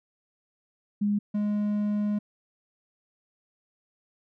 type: tone pair in turn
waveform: sine / triangle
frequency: 205.6 / 207.9 Hz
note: G#3 / G#3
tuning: -17 / +2 cents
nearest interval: unison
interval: 19 cents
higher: second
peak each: -22 / -22 dBFS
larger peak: neither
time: 1.01-1.19 / 1.34-2.19 s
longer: second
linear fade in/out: 10 ms
effects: none